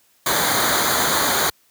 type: noise with comb filter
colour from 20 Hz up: pink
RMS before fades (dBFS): -19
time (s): 0.26-1.5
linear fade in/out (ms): 5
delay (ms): 0.37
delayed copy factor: -0.8
effects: white hiss -59 dBFS RMS until 1.7 s + high-pass 80 Hz 12 dB/octave